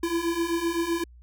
square beating tone pair, 332.2 / 340 Hz, E4 / F4, +13 / -46 cents, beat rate 7.8 Hz, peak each -30 / -27 dBFS, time 0.03-1.04 s, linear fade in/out 5 ms, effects added 60 Hz sine -47 dBFS peak until 1.22 s

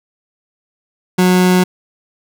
30% pulse tone, 182.4 Hz, F#3, 24 cents flat, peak -6 dBFS, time 1.18-1.64 s, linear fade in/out 10 ms, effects none

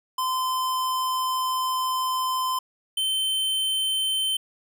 square tone pair in turn, 1029 / 3090 Hz, C6 / G7, -29 / -26 cents, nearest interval octave + perfect fifth, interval 1903 cents, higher second, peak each -24 / -23 dBFS, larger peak second, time 0.18-2.59 / 2.97-4.37 s, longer first, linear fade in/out 5 ms, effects none

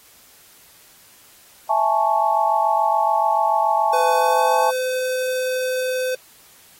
sine chord, A major seventh, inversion second, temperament equal with one note detuned, 659.3 / 833 / 880 / 1108.7 Hz, E5 / G#5 / A5 / C#6, 0 / +5 / 0 / 0 cents, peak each -23 / -20 / -19 / -25 dBFS, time 1.69-4.71 s, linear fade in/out 10 ms
square tone with pitch glide, 504 to 511 Hz, B4 to C5, +35 to -41 cents, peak -21 dBFS, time 3.93-6.15 s, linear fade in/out 5 ms, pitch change +24 cents, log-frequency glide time 4.06-4.6 s
effects white hiss -50 dBFS RMS until 6.79 s + AAC 48 kbps

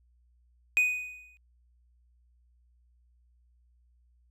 triangle tone with exponential decay, 2489 Hz, D#7, in tune, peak -17 dBFS, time 0.77-1.37 s, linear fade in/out 0 ms, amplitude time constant 130 ms, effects added 60 Hz sine -62 dBFS peak until 4.3 s

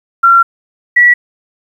sine tone pair in turn, 1369 / 1941.2 Hz, F6 / B6, -35 / -30 cents, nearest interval tritone, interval 605 cents, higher second, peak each -3 dBFS, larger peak neither, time 0.23-0.43 / 0.96-1.14 s, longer first, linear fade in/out 10 ms, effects 7-bit

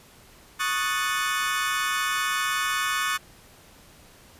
30% pulse chord, D# half-diminished seventh, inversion third, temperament equal, 1108.7 / 1244.5 / 1480 / 1760 Hz, C#6 / D#6 / F#6 / A6, 0 / 0 / 0 / 0 cents, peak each -27 dBFS, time 0.59-3.18 s, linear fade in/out 20 ms, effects pink hiss -52 dBFS RMS until 4.39 s + resampled to 32000 Hz

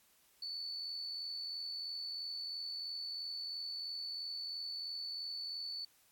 sine tone with amplitude modulation, 4474 Hz, C#8, 15 cents sharp, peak -38 dBFS, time 0.42-5.85 s, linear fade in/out 5 ms, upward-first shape sine, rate 83 Hz, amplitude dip 35%, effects white hiss -69 dBFS RMS until 6.11 s + AAC 64 kbps

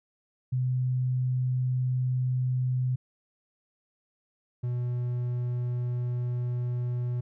sine / triangle tone pair in turn, 127.2 / 122.52 Hz, C3 / B2, -48 / -13 cents, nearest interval minor second, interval 65 cents, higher first, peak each -24 / -25 dBFS, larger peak first, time 0.52-2.96 / 4.63-7.21 s, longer second, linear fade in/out 10 ms, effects none

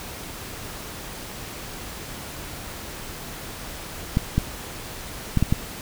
clicks, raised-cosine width 5 ms, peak -6 dBFS, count 5, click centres 4.171 / 4.38 / 5.373 / 5.426 / 5.525 s, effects pink hiss -36 dBFS RMS until 5.81 s

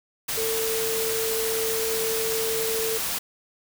sine tone in noise, 447.7 Hz, A4, 30 cents sharp, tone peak -26 dBFS, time 0.37-2.98 s, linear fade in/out 10 ms, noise white, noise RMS -28 dBFS, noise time 0.28-3.19 s, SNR -1 dB, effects none

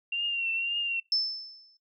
sine tone with vibrato, 2758 Hz, F7, 22 cents flat, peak -27 dBFS, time 0.12-1 s, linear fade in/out 5 ms, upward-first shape triangle, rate 1.9 Hz, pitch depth 53 cents each way
sine tone with exponential decay, 5274 Hz, E8, in tune, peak -21 dBFS, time 1.12-1.77 s, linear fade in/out 2 ms, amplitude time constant 140 ms
effects noise-tail reverb RT60 0.2 s tail -21 dB re dry

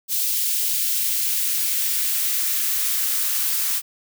blue noise with high-pass filter sweep, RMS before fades -22 dBFS, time 0.08-3.82 s, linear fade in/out 50 ms, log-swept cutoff 3200 to 960 Hz, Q 1, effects none

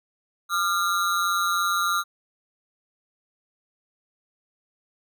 square ring-modulated tone, 1293 Hz, E6, 34 cents flat, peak -19 dBFS, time 0.49-2.04 s, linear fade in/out 50 ms, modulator 91.5 Hz, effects none

